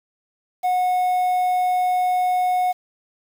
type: tone with quantisation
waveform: triangle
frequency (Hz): 730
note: F#5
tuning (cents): -24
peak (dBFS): -15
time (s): 0.63-2.73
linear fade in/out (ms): 20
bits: 7
effects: none